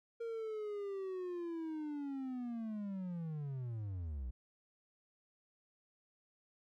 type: linear sweep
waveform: triangle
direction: down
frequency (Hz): 466.2 to 57.5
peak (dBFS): -37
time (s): 0.2-4.31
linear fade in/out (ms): 10
effects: none